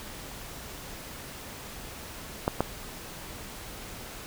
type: clicks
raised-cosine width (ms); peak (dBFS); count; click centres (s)
1; -9; 2; 2.479 / 2.606
effects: pink hiss -42 dBFS RMS until 4.26 s